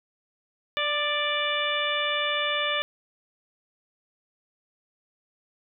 harmonic tone with a mistuned harmonic, 587.3 Hz, D5, in tune, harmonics 1 / 2 / 3 / 4 / 5 / 6, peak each -31 / -31 / -31 / -31 / -31 / -31 dBFS, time 0.77-2.82 s, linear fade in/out 0 ms, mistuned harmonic 2, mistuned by +20 cents, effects none

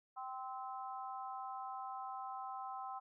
harmonic tone, 259.6 Hz, C4, 13 cents flat, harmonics 3 / 4 / 5, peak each -45 / -47 / -49 dBFS, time 0.16-3 s, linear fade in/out 20 ms, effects none

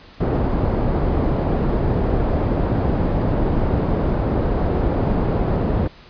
pink low-pass noise, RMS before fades -19 dBFS, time 0.2-5.88 s, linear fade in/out 10 ms, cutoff 660 Hz, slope 12 dB/octave, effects pink hiss -45 dBFS RMS until 6.09 s + resampled to 11025 Hz

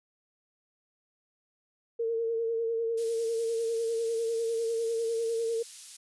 sine tone with vibrato, 457.2 Hz, A#4, 34 cents flat, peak -27 dBFS, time 1.99-5.63 s, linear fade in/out 10 ms, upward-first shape sine, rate 10 Hz, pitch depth 31 cents each way
pink high-pass noise, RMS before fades -46 dBFS, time 2.97-5.97 s, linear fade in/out 10 ms, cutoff 5200 Hz, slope 12 dB/octave
effects resampled to 24000 Hz

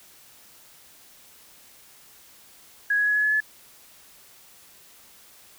sine tone with pitch steps, 1661.2 / 1672.8 / 1684.4 / 1696.1 / 1707.9 / 1719.8 Hz, G#6 / G#6 / G#6 / G#6 / G#6 / A6, 0 / +12 / +24 / +36 / +48 / -40 cents, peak -19 dBFS, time 2.9-3.404 s, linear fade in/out 5 ms, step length 84 ms, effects white hiss -52 dBFS RMS until 5.58 s

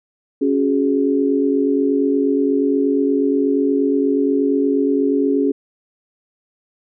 sine chord, C# suspended fourth, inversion none, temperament equal with one note detuned, 277.2 / 370 / 418.4 Hz, C#4 / F#4 / G#4, 0 / 0 / +13 cents, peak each -16 / -22 / -19 dBFS, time 0.41-5.52 s, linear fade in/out 10 ms, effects none

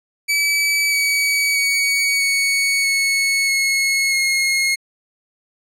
sawtooth tone with pitch steps, 2295 / 2271 / 2248 / 2225 / 2202 / 2179 / 2156 Hz, D7 / C#7 / C#7 / C#7 / C#7 / C#7 / C#7, -40 / +41 / +24 / +6 / -12 / -30 / -49 cents, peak -12 dBFS, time 0.28-4.76 s, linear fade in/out 20 ms, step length 640 ms, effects low-pass 12000 Hz 12 dB/octave

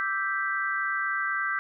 sine chord, E minor seventh, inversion third, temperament equal, 1174.7 / 1318.5 / 1568 / 1975.5 Hz, D6 / E6 / G6 / B6, 0 / 0 / 0 / 0 cents, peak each -33 / -34 / -28 / -33 dBFS, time 0-1.59 s, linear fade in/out 0 ms, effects none

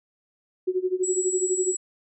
sine tone with tremolo, 369 Hz, F#4, 5 cents flat, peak -19 dBFS, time 0.67-1.75 s, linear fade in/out 10 ms, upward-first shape sine, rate 12 Hz, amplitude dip 90%
sine tone, 7760 Hz, B8, 31 cents flat, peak -26 dBFS, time 1.03-1.77 s, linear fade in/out 10 ms
effects none

